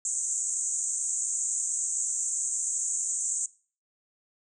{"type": "band-pass noise", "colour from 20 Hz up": "white", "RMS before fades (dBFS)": -30, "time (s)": [0.05, 3.46], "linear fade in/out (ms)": 2, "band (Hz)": [6500, 8300], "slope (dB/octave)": 96, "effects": ["noise-tail reverb RT60 0.4 s tail -21 dB re dry"]}